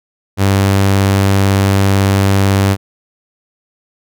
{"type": "tone", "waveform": "sawtooth", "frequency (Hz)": 98, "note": "G2", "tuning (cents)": 0, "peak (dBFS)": -5, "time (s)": [0.37, 2.77], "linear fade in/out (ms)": 50, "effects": []}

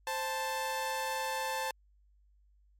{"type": "tone pair together", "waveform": "sawtooth", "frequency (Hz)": [523.3, 880.1], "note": ["C5", "A5"], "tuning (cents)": [0, 0], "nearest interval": "major sixth", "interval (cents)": 900, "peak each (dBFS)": [-34, -30], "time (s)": [0.07, 1.71], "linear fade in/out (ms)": 2, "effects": ["added 50 Hz sine -62 dBFS peak until 2.79 s", "MP3 64 kbps"]}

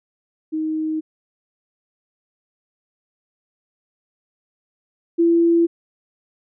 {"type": "tone pair in turn", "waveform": "sine", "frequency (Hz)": [313.6, 337.1], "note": ["D#4", "E4"], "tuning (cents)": [14, 39], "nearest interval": "minor second", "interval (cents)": 125, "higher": "second", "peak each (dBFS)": [-20, -12], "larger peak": "second", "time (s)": [[0.52, 1.01], [5.18, 5.67]], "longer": "neither", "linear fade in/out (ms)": 20, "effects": []}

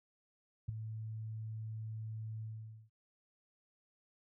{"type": "tone with ADSR envelope", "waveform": "sine", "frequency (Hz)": 110, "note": "A2", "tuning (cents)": 0, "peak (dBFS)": -31, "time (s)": [0.68, 2.9], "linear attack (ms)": 11, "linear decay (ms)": 8, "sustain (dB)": -9, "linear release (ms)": 480, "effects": []}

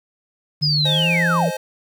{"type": "tone with pitch glide", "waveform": "sine", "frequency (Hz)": [150, 168.37], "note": ["D3", "E3"], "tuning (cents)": [37, 37], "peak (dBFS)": -19, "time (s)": [0.61, 1.51], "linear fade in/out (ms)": 20, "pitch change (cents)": 200, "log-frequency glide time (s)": [0.88, 1.1]}
{"type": "linear sweep", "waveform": "sine", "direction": "down", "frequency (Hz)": [5130, 440], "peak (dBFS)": -17, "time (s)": [0.62, 1.49], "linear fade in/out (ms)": 10}
{"type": "chord", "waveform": "square", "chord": "Ab major", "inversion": "first", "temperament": "equal with one note detuned", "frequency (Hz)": [523.3, 622.3, 848.6], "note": ["C5", "Eb5", "Ab5"], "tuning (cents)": [0, 0, 37], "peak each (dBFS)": [-27, -31, -32], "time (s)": [0.85, 1.57], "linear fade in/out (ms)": 5}
{"effects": ["8-bit"]}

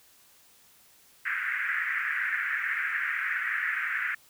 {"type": "band-pass noise", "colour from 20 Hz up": "pink", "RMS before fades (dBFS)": -30, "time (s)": [1.25, 4.15], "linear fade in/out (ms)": 10, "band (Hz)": [1500, 2100], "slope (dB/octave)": 48, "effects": ["white hiss -59 dBFS RMS until 4.29 s"]}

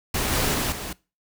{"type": "noise with level steps", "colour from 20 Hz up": "pink", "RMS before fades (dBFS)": [-25, -23, -25, -33], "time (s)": [0.14, 0.93], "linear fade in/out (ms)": 5, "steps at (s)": [0.32, 0.54, 0.72], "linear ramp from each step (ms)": 2, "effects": ["noise-tail reverb RT60 0.3 s tail -22 dB re dry"]}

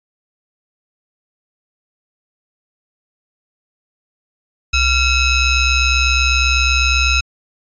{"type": "ring-modulated tone", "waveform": "sawtooth", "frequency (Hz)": 1314, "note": "E6", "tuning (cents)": -6, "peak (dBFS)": -5, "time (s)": [4.73, 7.21], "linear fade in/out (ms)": 10, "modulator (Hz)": 1250, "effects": ["resampled to 16000 Hz"]}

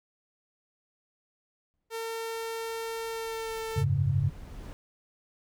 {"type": "noise with exponential growth", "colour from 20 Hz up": "brown", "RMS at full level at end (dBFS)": -39, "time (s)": [1.74, 4.73], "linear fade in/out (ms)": 0, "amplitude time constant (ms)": 650}
{"type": "tone with pitch glide", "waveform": "sawtooth", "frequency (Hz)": [453.7, 446.2], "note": ["A#4", "A4"], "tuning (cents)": [-47, 24], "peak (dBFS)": -29, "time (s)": [1.9, 3.85], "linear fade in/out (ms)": 50, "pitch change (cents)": -29, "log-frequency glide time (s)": [3.07, 3.64]}
{"type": "chord", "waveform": "sine", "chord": "F# suspended second", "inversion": "none", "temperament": "equal with one note detuned", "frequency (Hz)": [91.7, 103.83, 138.59], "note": ["F#2", "G#2", "C#3"], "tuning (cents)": [-15, 0, 0], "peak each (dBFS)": [-30, -28, -26], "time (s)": [3.76, 4.3], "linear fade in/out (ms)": 10}
{"effects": []}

